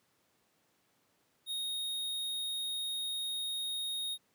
square tone, 3729 Hz, A#7, in tune, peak -35 dBFS, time 1.46-4.18 s, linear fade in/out 50 ms, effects pink hiss -73 dBFS RMS until 4.34 s + high-pass 150 Hz 12 dB/octave

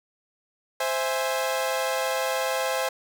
sawtooth chord, C augmented, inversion none, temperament equal with one note detuned, 523.3 / 659.3 / 828.2 Hz, C5 / E5 / G#5, 0 / 0 / -5 cents, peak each -23 / -26 / -27 dBFS, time 0.8-2.89 s, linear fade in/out 5 ms, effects none

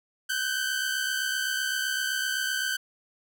sawtooth tone pair together, 1503.2 / 1571 Hz, F#6 / G6, +27 / +3 cents, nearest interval minor second, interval 76 cents, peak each -26 / -26 dBFS, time 0.29-2.77 s, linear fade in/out 10 ms, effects none

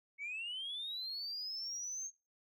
sine linear sweep, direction up, 2200 to 6470 Hz, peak -38 dBFS, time 0.18-2.11 s, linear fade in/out 50 ms, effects noise-tail reverb RT60 0.3 s tail -23 dB re dry + tanh soft clip ceiling -36 dBFS

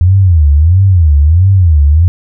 sine tone with vibrato, 83.7 Hz, E2, 27 cents sharp, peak -3 dBFS, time 0.01-2.08 s, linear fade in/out 0 ms, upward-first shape sine, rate 1.5 Hz, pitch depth 270 cents each way, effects none

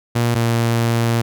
sawtooth tone pair in turn, 118.4 / 116.43 Hz, A#2 / A#2, +27 / -2 cents, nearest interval unison, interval 29 cents, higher first, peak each -11 dBFS, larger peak neither, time 0.15-0.35 / 0.35-1.22 s, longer second, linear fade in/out 10 ms, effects none

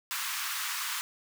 pink high-pass noise, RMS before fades -34 dBFS, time 0.11-1.01 s, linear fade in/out 0 ms, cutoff 1000 Hz, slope 48 dB/octave, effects none

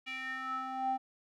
square tone with band-pass filter sweep, 261.6 Hz, C4, in tune, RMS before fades -37 dBFS, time 0.06-0.98 s, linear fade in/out 20 ms, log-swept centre 2600 to 690 Hz, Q 5.7, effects none

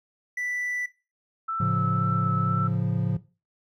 triangle tone, 1975.5 Hz, B6, in tune, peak -26 dBFS, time 0.37-0.86 s, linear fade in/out 5 ms
sine tone with vibrato, 1318.5 Hz, E6, in tune, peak -26 dBFS, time 1.48-2.68 s, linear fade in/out 10 ms, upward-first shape sine, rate 2 Hz, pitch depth 17 cents each way
triangle chord, A augmented, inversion none, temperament equal, 110 / 138.59 / 174.61 Hz, A2 / C#3 / E#3, 0 / 0 / 0 cents, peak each -25 dBFS, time 1.6-3.17 s, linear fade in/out 5 ms
effects noise-tail reverb RT60 0.3 s tail -17 dB re dry

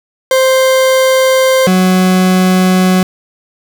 40% pulse tone pair in turn, 523.3 / 185.01 Hz, C5 / F#3, 0 / 0 cents, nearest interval octave + tritone, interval 1800 cents, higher first, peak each -6 dBFS, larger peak neither, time 0.31-1.67 / 1.67-3.03 s, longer neither, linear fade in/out 2 ms, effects none

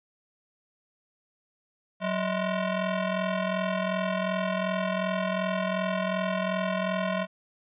sawtooth ring-modulated tone, 415.3 Hz, G#4, in tune, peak -19 dBFS, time 2-7.27 s, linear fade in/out 50 ms, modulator 229 Hz, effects resampled to 8000 Hz

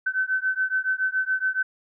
sine beating tone pair, 1522 / 1529.1 Hz, F#6 / G6, +48 / -43 cents, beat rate 7.1 Hz, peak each -25 dBFS, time 0.06-1.63 s, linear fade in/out 10 ms, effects none

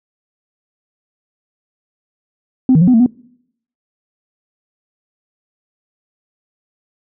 sine tone with pitch steps, 258.1 / 159.3 / 179 / 252.3 / 225.6 / 247.6 Hz, C4 / D#3 / F3 / B3 / A3 / B3, -23 / +41 / +43 / +37 / +44 / +5 cents, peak -5 dBFS, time 2.69-3.062 s, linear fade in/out 2 ms, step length 62 ms, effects noise-tail reverb RT60 0.7 s tail -23 dB re dry + tanh soft clip ceiling -3 dBFS

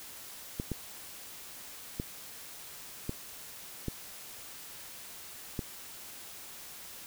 clicks, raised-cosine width 3 ms, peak -20 dBFS, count 6, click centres 0.599 / 0.717 / 1.999 / 3.094 / 3.883 / 5.592 s, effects white hiss -47 dBFS RMS until 7.06 s

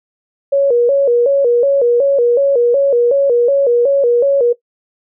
sine tone with vibrato, 516 Hz, C5, 24 cents flat, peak -8 dBFS, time 0.52-4.53 s, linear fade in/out 10 ms, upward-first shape square, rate 2.7 Hz, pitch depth 130 cents each way, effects noise-tail reverb RT60 0.1 s tail -17 dB re dry

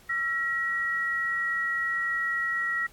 sine tone pair together, 1349.2 / 1908 Hz, E6 / A#6, +40 / +40 cents, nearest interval tritone, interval 600 cents, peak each -33 / -26 dBFS, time 0.09-2.87 s, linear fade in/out 10 ms, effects pink hiss -56 dBFS RMS until 2.92 s + AAC 64 kbps

